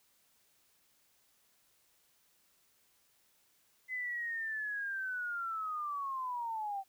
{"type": "linear sweep", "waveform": "sine", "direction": "down", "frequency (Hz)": [2038, 765], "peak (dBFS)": -35, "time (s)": [3.88, 6.84], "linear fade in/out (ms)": 50, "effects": ["white hiss -71 dBFS RMS until 6.88 s"]}